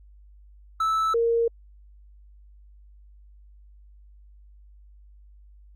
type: tone pair in turn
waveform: triangle / sine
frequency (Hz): 1312 / 463.9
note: E6 / A#4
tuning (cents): -9 / -8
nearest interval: octave + tritone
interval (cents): 1799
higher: first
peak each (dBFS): -19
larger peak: neither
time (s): 0.8-1.14 / 1.14-1.48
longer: neither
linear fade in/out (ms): 5
effects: added 50 Hz sine -48 dBFS peak until 5.75 s + Opus 48 kbps